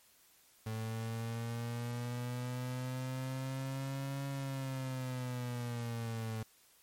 35% pulse linear two-way sweep, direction up then down, 110 to 138.7 to 110 Hz, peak -35 dBFS, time 0.66-6.43 s, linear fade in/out 5 ms, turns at 4.27 s, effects white hiss -65 dBFS RMS until 6.82 s + MP3 64 kbps

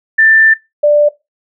sine tone pair in turn, 1777 / 590.1 Hz, A6 / D5, +17 / +8 cents, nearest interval octave + perfect fifth, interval 1909 cents, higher first, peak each -5 dBFS, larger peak neither, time 0.18-0.54 / 0.83-1.09 s, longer first, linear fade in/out 10 ms, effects noise-tail reverb RT60 0.2 s tail -18 dB re dry

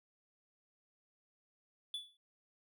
triangle tone with exponential decay, 3449 Hz, A7, 35 cents flat, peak -34 dBFS, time 1.94-2.17 s, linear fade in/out 2 ms, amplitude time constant 49 ms, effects none

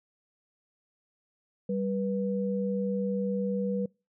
sine tone pair together, 195.1 / 487.4 Hz, G3 / B4, -8 / -23 cents, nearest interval octave + major third, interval 1585 cents, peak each -29 / -31 dBFS, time 1.69-3.86 s, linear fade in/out 5 ms, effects noise-tail reverb RT60 0.3 s tail -26 dB re dry

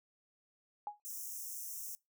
sine tone with exponential decay, 830.6 Hz, G#5, in tune, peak -34 dBFS, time 0.87-1 s, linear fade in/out 1 ms, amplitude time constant 27 ms
white high-pass noise, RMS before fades -44 dBFS, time 1.05-1.95 s, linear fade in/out 0 ms, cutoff 5500 Hz, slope 96 dB/octave
effects noise-tail reverb RT60 0.2 s tail -22 dB re dry

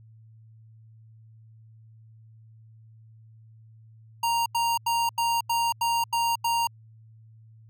square tone bursts, 932.3 Hz, A#5, in tune, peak -23 dBFS, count 8, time 4.23-6.672 s, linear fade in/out 5 ms, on 230 ms, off 86 ms, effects added 111 Hz sine -49 dBFS peak until 7.69 s

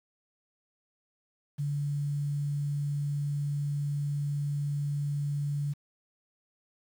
sine tone with quantisation, 144.3 Hz, D3, 30 cents flat, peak -28 dBFS, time 1.58-5.74 s, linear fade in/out 20 ms, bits 9, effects none

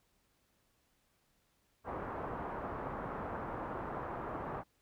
white low-pass noise, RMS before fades -41 dBFS, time 1.84-4.64 s, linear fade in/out 50 ms, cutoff 1200 Hz, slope 24 dB/octave, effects pink hiss -75 dBFS RMS until 4.81 s

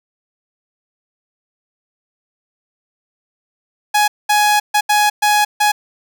sawtooth tone bursts at uneven times, 836 Hz, G#5, 11 cents sharp, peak -7 dBFS, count 6, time 3.94-4.08 / 4.29-4.6 / 4.74-4.81 / 4.89-5.1 / 5.22-5.45 / 5.6-5.72 s, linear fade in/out 10 ms, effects none

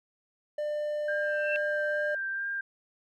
triangle tone, 597 Hz, D5, 28 cents sharp, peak -27 dBFS, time 0.58-2.15 s, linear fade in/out 5 ms
sine tone with vibrato, 1588 Hz, G6, 22 cents sharp, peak -30 dBFS, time 1.08-2.61 s, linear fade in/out 5 ms, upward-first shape sine, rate 2.3 Hz, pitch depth 16 cents each way
sine tone with exponential growth, 2681 Hz, E7, 29 cents sharp, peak -27 dBFS, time 1.22-1.56 s, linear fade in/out 0 ms, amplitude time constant 72 ms
effects none

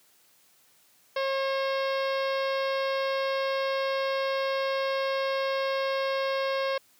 harmonic tone, 540 Hz, C#5, 45 cents flat, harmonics 1 / 2 / 3 / 4 / 5 / 6 / 7 / 8 / 9 / 10, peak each -27 / -33 / -37 / -39 / -41 / -43 / -44 / -45 / -46 / -47 dBFS, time 1.16-6.78 s, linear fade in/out 5 ms, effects white hiss -62 dBFS RMS until 6.99 s + high-pass 100 Hz 12 dB/octave

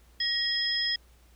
sine tone cluster, 1893 / 3290 / 5110 Hz, A#6 / G#7 / D#8, +26 / -17 / +45 cents, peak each -32 / -31 / -28 dBFS, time 0.2-0.96 s, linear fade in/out 5 ms, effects added 60 Hz sine -56 dBFS peak until 1.35 s + pink hiss -63 dBFS RMS until 1.35 s

